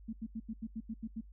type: tone bursts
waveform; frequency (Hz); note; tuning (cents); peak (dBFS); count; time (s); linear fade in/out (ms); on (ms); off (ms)
sine; 223; A3; +23; -36; 9; 0.08-1.211; 10; 51; 84
effects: noise-tail reverb RT60 0.1 s tail -23 dB re dry + added 50 Hz sine -51 dBFS peak until 1.32 s